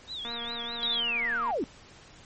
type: tone with vibrato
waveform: sine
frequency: 3624 Hz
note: A#7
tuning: 50 cents flat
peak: -34 dBFS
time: 0.07-1.01 s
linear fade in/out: 50 ms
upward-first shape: triangle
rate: 4.9 Hz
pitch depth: 200 cents each way
type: click train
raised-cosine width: 0.5 ms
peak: -26 dBFS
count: 297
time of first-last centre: 0.25-1.51 s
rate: 235 Hz
type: linear sweep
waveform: sine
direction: down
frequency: 3937 to 220 Hz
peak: -26 dBFS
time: 0.83-1.64 s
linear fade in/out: 0 ms
effects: pink hiss -52 dBFS RMS until 2.25 s + MP3 32 kbps